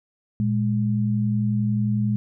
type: tone pair together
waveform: sine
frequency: 116.54 / 207.7 Hz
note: A#2 / G#3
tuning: 0 / 0 cents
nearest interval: minor seventh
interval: 1000 cents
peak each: -22 dBFS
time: 0.4-2.16 s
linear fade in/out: 0 ms
effects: none